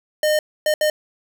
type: tone bursts at uneven times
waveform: square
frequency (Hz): 610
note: D#5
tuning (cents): -34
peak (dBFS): -16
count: 3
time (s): 0.23-0.39 / 0.66-0.74 / 0.81-0.9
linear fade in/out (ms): 2
effects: none